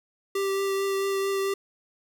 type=tone with vibrato; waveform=square; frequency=391.7 Hz; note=G4; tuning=1 cent flat; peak=-25 dBFS; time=0.35-1.54 s; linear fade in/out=5 ms; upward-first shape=triangle; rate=4.5 Hz; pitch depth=13 cents each way; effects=11-bit